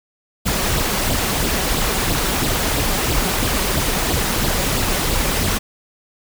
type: noise with flanger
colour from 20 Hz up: pink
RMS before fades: -19 dBFS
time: 0.45-5.59 s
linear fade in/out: 20 ms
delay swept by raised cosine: 0.23 to 5.43 ms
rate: 3 Hz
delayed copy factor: +0.55
effects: none